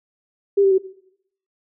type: tone with pitch steps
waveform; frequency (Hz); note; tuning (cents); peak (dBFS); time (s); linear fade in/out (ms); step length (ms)
sine; 398.9 / 388.9 / 379.1; G4 / G4 / F#4; +30 / -14 / +42; -12; 0.57-0.783; 10; 71
effects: noise-tail reverb RT60 0.7 s tail -18 dB re dry